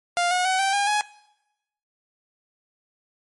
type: tone with pitch steps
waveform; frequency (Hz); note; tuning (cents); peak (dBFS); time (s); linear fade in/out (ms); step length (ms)
sawtooth; 700 / 725.5 / 752 / 779.4 / 807.8 / 837.3; F5 / F#5 / F#5 / G5 / G#5 / G#5; +4 / -34 / +28 / -10 / -48 / +14; -16; 0.17-1.01; 0; 140
effects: noise-tail reverb RT60 0.9 s tail -21 dB re dry + MP3 48 kbps